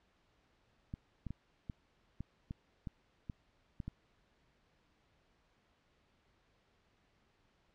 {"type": "clicks", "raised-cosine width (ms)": 5, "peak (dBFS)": -29, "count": 10, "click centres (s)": [0.939, 1.267, 1.306, 1.698, 2.206, 2.509, 2.872, 3.298, 3.802, 3.88], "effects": ["pink hiss -73 dBFS RMS until 7.74 s", "low-pass 4000 Hz 12 dB/octave"]}